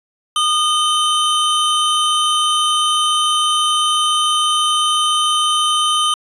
square tone pair together, 1222 / 3067 Hz, D#6 / G7, -32 / -38 cents, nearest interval octave + major third, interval 1594 cents, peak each -17 dBFS, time 0.36-6.14 s, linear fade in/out 2 ms, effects resampled to 24000 Hz

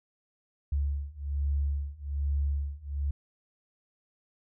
sine beating tone pair, 70.4 / 71.6 Hz, C#2 / D2, +27 / -43 cents, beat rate 1.2 Hz, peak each -31 / -30 dBFS, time 0.72-3.11 s, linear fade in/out 5 ms, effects none

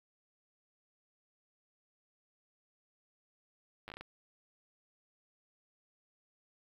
slowing click train, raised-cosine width 0.3 ms, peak -29 dBFS, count 7, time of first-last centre 3.88-4.01 s, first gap 9 ms, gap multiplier 1.35, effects low-pass 5000 Hz 12 dB/octave + 10-bit

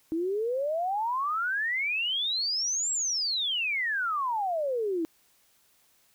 sine exponential two-way sweep, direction up then down, 314.4 to 7710 to 314.4 Hz, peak -26 dBFS, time 0.12-5.05 s, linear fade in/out 0 ms, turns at 2.92 s, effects white hiss -65 dBFS RMS until 6.14 s

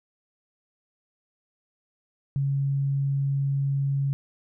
sine tone, 138.59 Hz, C#3, in tune, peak -22 dBFS, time 2.36-4.13 s, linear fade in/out 0 ms, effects none

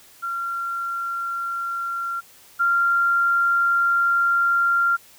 sine tone pair in turn, 1376 / 1385.6 Hz, F6 / F6, -26 / -14 cents, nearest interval unison, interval 12 cents, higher second, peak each -24 / -16 dBFS, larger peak second, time 0.22-2.21 / 2.59-4.97 s, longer second, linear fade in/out 20 ms, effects white hiss -50 dBFS RMS until 5.18 s

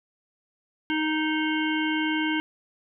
harmonic tone, 311.1 Hz, D#4, in tune, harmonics 1 / 3 / 5 / 7 / 9 / 10, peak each -25 / -33 / -31 / -32 / -36 / -36 dBFS, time 0.9-2.4 s, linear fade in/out 0 ms, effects none

